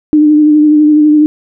sine tone with vibrato, 301.7 Hz, D4, 47 cents sharp, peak -3 dBFS, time 0.13-1.26 s, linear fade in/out 0 ms, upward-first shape sine, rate 12 Hz, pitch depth 25 cents each way, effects none

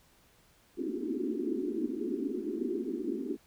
white band-pass noise, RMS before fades -34 dBFS, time 0.77-3.37 s, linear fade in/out 20 ms, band 220 to 400 Hz, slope 96 dB/octave, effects pink hiss -64 dBFS RMS until 3.46 s

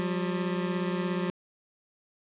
25% pulse beating tone pair, 178.1 / 195.1 Hz, F3 / G3, +34 / -8 cents, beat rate 17 Hz, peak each -25 / -30 dBFS, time 0-1.3 s, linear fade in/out 0 ms, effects resampled to 8000 Hz + 9-bit

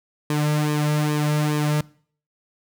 sawtooth tone with flanger, 150 Hz, D3, 37 cents sharp, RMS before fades -21 dBFS, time 0.3-1.81 s, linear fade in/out 2 ms, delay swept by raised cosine 1.4 to 2.8 ms, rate 2.4 Hz, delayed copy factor -0.7, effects noise-tail reverb RT60 0.5 s tail -22 dB re dry

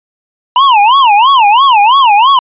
square tone with vibrato, 951 Hz, A#5, 34 cents sharp, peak -4 dBFS, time 0.56-2.39 s, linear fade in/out 2 ms, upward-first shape sine, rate 3 Hz, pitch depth 280 cents each way, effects resampled to 8000 Hz

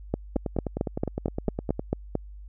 two click trains, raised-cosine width 2 ms, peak -11 / -15 dBFS, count 10 / 15, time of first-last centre 0.14-2.153 / 0.36-1.794 s, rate 4.47 / 9.76 Hz, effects added 50 Hz sine -40 dBFS peak until 2.48 s

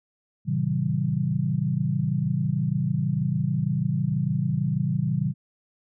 sine chord, A diminished seventh, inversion none, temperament just, 110 / 132 / 158.4 / 190.08 Hz, A2 / C3 / Eb3 / Gb3, 0 / +16 / +31 / +47 cents, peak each -32 / -26 / -26 / -28 dBFS, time 0.45-5.34 s, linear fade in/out 50 ms, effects none

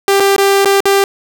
sawtooth tone with dropouts, 395.1 Hz, G4, 14 cents sharp, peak -4 dBFS, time 0.08-1.04 s, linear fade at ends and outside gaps 1 ms, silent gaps 0.199-0.203 / 0.363-0.381 / 0.647-0.656 / 0.805-0.855 s, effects none

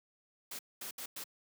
white noise bursts at uneven times, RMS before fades -43 dBFS, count 4, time 0.51-0.59 / 0.81-0.91 / 0.98-1.06 / 1.16-1.24 s, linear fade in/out 5 ms, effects high-pass 150 Hz 12 dB/octave

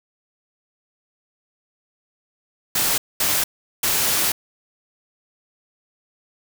white noise bursts at uneven times, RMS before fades -20 dBFS, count 3, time 2.75-2.98 / 3.2-3.44 / 3.83-4.32 s, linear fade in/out 5 ms, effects none

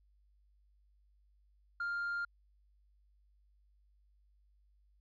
sine tone, 1400 Hz, F6, 4 cents sharp, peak -32 dBFS, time 1.8-2.25 s, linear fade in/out 5 ms, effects tanh soft clip ceiling -33 dBFS + added 50 Hz sine -66 dBFS peak until 5 s

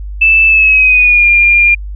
sine tone with pitch glide, 2637 to 2404 Hz, E7 to D7, 0 to +40 cents, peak -4 dBFS, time 0.21-1.75 s, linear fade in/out 10 ms, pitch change -160 cents, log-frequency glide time 0.47-1.28 s, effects added 50 Hz sine -20 dBFS peak until 1.95 s

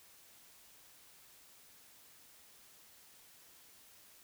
silence, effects white hiss -61 dBFS RMS until 4.23 s

